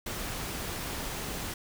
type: noise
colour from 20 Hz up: pink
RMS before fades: -36 dBFS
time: 0.06-1.54 s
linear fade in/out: 5 ms
effects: none